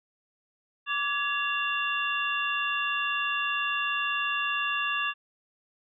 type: tone cluster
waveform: sine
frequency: 1164 / 1681 / 2763 / 3516 Hz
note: D6 / G#6 / F7 / A7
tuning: -16 / +20 / -19 / -2 cents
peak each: -31 / -31 / -30 / -37 dBFS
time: 0.86-5.14 s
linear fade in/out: 50 ms
effects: none